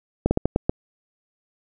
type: slowing click train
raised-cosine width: 2 ms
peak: -5 dBFS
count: 6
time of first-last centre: 0.26-0.695 s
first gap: 50 ms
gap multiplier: 1.28
effects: none